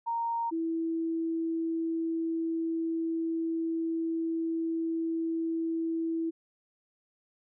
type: tone pair in turn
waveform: sine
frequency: 928 / 328.1 Hz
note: A#5 / E4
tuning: -8 / -8 cents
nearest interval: octave + tritone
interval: 1800 cents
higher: first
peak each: -28 dBFS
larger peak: neither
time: 0.06-0.51 / 0.51-6.31 s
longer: second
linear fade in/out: 20 ms
effects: none